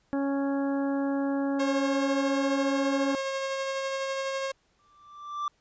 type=harmonic tone; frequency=277.2 Hz; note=C#4; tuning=in tune; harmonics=1 / 2 / 3 / 4 / 5 / 6; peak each=-26 / -33 / -38 / -43 / -45 / -44 dBFS; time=0.13-3.15 s; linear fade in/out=0 ms
type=tone with tremolo; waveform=sawtooth; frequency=540 Hz; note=C#5; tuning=45 cents flat; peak=-24 dBFS; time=1.59-4.52 s; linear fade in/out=10 ms; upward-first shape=sine; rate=12 Hz; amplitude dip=25%
type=tone with exponential growth; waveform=triangle; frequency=1174.7 Hz; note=D6; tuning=in tune; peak=-24 dBFS; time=4.79-5.48 s; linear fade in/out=2 ms; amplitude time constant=150 ms
effects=pink hiss -69 dBFS RMS until 5.6 s + resampled to 16000 Hz